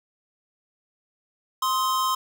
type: tone pair together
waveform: square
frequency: 1046.5 / 1264.9 Hz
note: C6 / D#6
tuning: 0 / +28 cents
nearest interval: minor third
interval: 328 cents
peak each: -23 / -29 dBFS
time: 1.62-2.15 s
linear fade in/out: 5 ms
effects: none